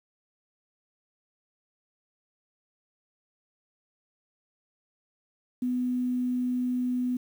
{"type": "tone with quantisation", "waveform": "sine", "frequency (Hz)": 249.3, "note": "B3", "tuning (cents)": 16, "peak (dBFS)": -25, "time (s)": [5.62, 7.17], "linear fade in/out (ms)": 5, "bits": 9, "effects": []}